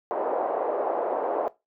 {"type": "band-pass noise", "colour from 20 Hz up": "white", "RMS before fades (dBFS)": -27, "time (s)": [0.11, 1.48], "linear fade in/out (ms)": 0, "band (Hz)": [420, 770], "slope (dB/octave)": 24, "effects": ["noise-tail reverb RT60 0.2 s tail -18 dB re dry"]}